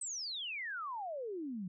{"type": "exponential sweep", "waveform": "sine", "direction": "down", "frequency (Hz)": [8372, 173.4], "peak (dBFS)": -38, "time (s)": [0.01, 1.68], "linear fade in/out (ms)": 5, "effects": []}